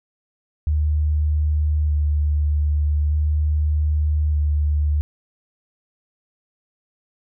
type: tone with vibrato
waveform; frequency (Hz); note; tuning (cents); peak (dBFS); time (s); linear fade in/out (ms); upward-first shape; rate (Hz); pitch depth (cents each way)
sine; 75; D2; +37; -16; 0.67-5.01; 0; square; 0.41; 15
effects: none